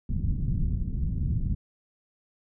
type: low-pass noise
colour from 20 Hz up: pink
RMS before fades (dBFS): -27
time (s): 0.09-1.55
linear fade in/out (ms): 5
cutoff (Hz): 190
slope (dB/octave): 24
effects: none